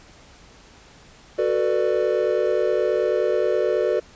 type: chord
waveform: triangle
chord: B minor seventh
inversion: second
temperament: just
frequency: 370.4 / 444.5 / 493.9 / 592.7 Hz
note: F#4 / A4 / B4 / D5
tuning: +2 / +18 / 0 / +16 cents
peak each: -22 dBFS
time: 1.38-4 s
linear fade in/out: 10 ms
effects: pink hiss -49 dBFS RMS until 4.15 s + resampled to 16000 Hz